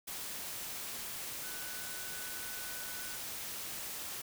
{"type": "tone in noise", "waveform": "sine", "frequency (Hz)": 1492, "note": "F#6", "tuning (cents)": 14, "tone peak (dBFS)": -49, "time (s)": [1.43, 3.17], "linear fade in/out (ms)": 10, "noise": "white", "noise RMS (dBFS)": -42, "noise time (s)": [0.07, 4.22], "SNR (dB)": -10, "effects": []}